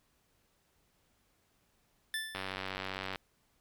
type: tone with exponential decay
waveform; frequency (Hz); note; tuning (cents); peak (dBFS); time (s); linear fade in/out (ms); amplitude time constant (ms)
25% pulse; 1760; A6; 0; -28; 2.14-2.7; 1; 120
type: click train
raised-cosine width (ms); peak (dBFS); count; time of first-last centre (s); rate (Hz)
0.3; -21; 78; 2.35-3.158; 95.3
effects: pink hiss -73 dBFS RMS until 3.6 s